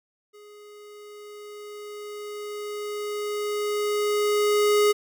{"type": "tone with level ramp", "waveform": "square", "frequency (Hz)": 416.4, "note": "G#4", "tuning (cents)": 5, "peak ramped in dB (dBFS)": [-47, -17], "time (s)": [0.33, 4.93], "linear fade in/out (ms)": 20, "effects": []}